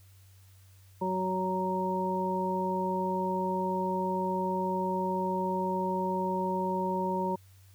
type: harmonic tone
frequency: 186.2 Hz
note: F#3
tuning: 11 cents sharp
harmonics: 1 / 2 / 3 / 5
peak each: -33 / -34 / -36 / -31 dBFS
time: 1.01-7.36 s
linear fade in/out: 10 ms
effects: added 95 Hz sine -54 dBFS peak until 7.74 s + white hiss -64 dBFS RMS until 7.74 s